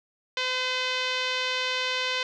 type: tone with low-pass filter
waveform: 5% pulse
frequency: 510 Hz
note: C5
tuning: 44 cents flat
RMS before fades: -28 dBFS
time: 0.37-2.23 s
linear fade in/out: 2 ms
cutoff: 3500 Hz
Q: 1.4
effects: none